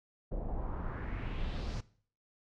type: noise with low-pass filter sweep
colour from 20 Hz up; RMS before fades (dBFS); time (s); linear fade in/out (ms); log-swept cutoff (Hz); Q
brown; -37; 0.31-1.81; 10; 550 to 5900; 2.4
effects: noise-tail reverb RT60 0.5 s tail -19 dB re dry